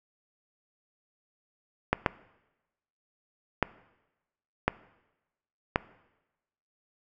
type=clicks; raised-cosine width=0.5 ms; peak=-7 dBFS; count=5; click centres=1.93 / 2.062 / 3.627 / 4.68 / 5.759 s; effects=noise-tail reverb RT60 1.0 s tail -19 dB re dry